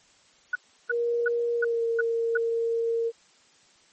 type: tone bursts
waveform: sine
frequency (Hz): 1469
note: F#6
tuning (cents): -13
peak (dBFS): -22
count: 6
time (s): 0.53-2.374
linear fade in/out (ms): 5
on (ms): 24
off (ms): 340
type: tone with pitch glide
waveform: sine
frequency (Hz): 472.4 to 460.5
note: A#4 to A#4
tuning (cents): +23 to -21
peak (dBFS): -23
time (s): 0.89-3.12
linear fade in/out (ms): 50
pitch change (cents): -44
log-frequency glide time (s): 1.54-1.85
effects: white hiss -59 dBFS RMS until 3.92 s + MP3 32 kbps